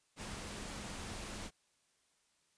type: tone in noise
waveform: sine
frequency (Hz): 206.1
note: G#3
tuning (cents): -13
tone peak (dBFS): -53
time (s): 0.16-1.51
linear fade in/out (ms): 50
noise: pink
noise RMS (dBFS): -45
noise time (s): 0.16-1.51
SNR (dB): -11
effects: white hiss -75 dBFS RMS until 2.57 s + resampled to 22050 Hz